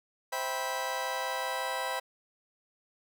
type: chord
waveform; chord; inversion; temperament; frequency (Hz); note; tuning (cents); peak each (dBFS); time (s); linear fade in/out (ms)
30% pulse; C major seventh; none; just; 523.3 / 654.1 / 784.9 / 981.1; C5 / E5 / G5 / B5; 0 / -14 / +2 / -12; -35 / -37 / -35 / -33; 0.32-2; 10
effects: none